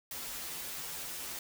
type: noise with comb filter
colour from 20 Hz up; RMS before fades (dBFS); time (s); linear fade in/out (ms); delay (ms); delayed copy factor
white; -41; 0.11-1.39; 2; 9.8; -0.9
effects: none